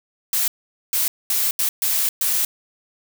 blue noise bursts at uneven times, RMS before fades -20 dBFS, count 6, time 0.33-0.48 / 0.93-1.08 / 1.3-1.51 / 1.59-1.69 / 1.82-2.09 / 2.21-2.45 s, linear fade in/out 2 ms, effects none

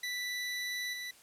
25% pulse tone with level steps, 1975.5 Hz, B6, in tune, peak -31 / -35 dBFS, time 0.03-1.11 s, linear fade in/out 5 ms, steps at 0.93 s, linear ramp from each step 5 ms, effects white hiss -59 dBFS RMS until 1.22 s + low-pass 12000 Hz 12 dB/octave

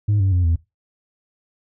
sine tone with pitch steps, 103.83 / 96.32 / 89.35 / 82.89 Hz, G#2 / G2 / F2 / E2, 0 / -30 / +40 / +10 cents, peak -12 dBFS, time 0.08-0.56 s, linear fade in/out 10 ms, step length 120 ms, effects noise-tail reverb RT60 0.2 s tail -20 dB re dry + tanh soft clip ceiling -13 dBFS

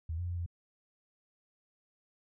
sine tone with pitch steps, 80.9 / 88 / 87.5 / 86.2 Hz, E2 / F2 / F2 / F2, -32 / +14 / +4 / -22 cents, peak -33 dBFS, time 0.09-0.462 s, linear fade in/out 5 ms, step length 93 ms, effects none

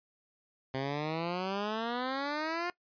10% pulse exponential sweep, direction up, 130.81 to 357.2 Hz, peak -24 dBFS, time 0.74-2.7 s, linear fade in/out 2 ms, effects noise-tail reverb RT60 0.1 s tail -21 dB re dry + resampled to 11025 Hz

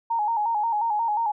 sine tone with vibrato, 880 Hz, A5, in tune, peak -21 dBFS, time 0.1-1.32 s, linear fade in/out 10 ms, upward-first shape square, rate 5.6 Hz, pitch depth 82 cents each way, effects none

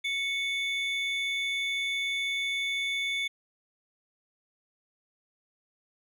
triangle tone pair together, 2217 / 3504 Hz, C#7 / A7, 0 / -8 cents, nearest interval minor sixth, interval 792 cents, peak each -28 / -31 dBFS, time 0.04-3.28 s, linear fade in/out 10 ms, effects none

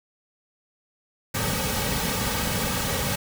pink noise with comb filter, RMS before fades -26 dBFS, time 1.34-3.16 s, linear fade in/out 10 ms, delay 2.9 ms, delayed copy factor -0.7, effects none

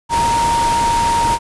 sine tone in noise, 932.3 Hz, A#5, in tune, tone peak -13 dBFS, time 0.09-1.39 s, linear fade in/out 50 ms, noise pink, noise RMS -22 dBFS, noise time 0.09-1.39 s, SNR +6 dB, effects resampled to 24000 Hz

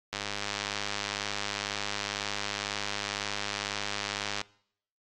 click train, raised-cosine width 0.2 ms, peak -15 dBFS, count 438, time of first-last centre 0.13-4.414 s, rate 102 Hz, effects noise-tail reverb RT60 0.7 s tail -23 dB re dry + AAC 32 kbps

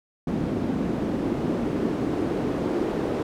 pink noise with band-pass filter sweep, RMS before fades -26 dBFS, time 0.27-3.23 s, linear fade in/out 5 ms, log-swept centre 240 to 360 Hz, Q 1.8, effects none

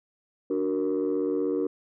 sine chord, D augmented, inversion none, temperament equal, 293.7 / 370 / 466.2 Hz, D4 / F#4 / A#4, 0 / 0 / 0 cents, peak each -27 dBFS, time 0.5-1.67 s, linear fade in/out 5 ms, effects tanh soft clip ceiling -19 dBFS

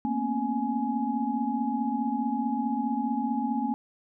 sine tone cluster, 226.8 / 242.1 / 271.5 / 838 Hz, A#3 / B3 / C#4 / G#5, -47 / -34 / -36 / +15 cents, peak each -31 dBFS, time 0.05-3.74 s, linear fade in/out 0 ms, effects none

